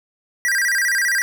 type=tone with vibrato; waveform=square; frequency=1760 Hz; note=A6; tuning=in tune; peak=-17 dBFS; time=0.45-1.22 s; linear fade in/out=0 ms; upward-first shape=square; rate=15 Hz; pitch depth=170 cents each way; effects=none